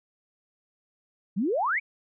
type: exponential sweep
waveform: sine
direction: up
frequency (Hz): 172.1 to 2400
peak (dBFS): -23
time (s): 1.36-1.8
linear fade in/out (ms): 20
effects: none